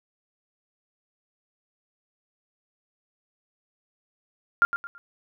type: tone with echo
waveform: sine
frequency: 1396.9 Hz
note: F6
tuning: in tune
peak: -14 dBFS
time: 4.62-4.65 s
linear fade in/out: 0 ms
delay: 110 ms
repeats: 3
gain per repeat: -10 dB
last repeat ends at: 4.98 s
effects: none